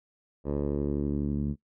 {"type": "tone with low-pass filter sweep", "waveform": "10% pulse", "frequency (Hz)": 72, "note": "D2", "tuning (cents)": -34, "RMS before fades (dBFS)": -29, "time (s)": [0.44, 1.56], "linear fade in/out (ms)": 50, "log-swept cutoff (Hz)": [600, 200], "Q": 1.7, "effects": ["noise-tail reverb RT60 0.1 s tail -21 dB re dry"]}